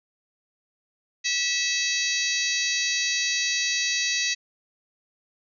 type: harmonic tone with a mistuned harmonic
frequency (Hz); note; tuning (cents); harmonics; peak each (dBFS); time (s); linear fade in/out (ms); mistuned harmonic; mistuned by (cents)
650; E5; -24; 3 / 4 / 5 / 6 / 7 / 8 / 9 / 10; -30 / -29 / -38 / -29 / -30 / -37 / -32 / -32; 1.24-4.35; 20; 8; -32
effects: none